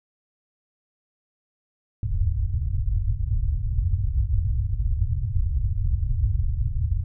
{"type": "low-pass noise", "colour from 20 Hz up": "white", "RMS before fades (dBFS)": -23, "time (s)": [2.03, 7.04], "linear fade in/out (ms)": 2, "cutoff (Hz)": 110, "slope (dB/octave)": 48, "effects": []}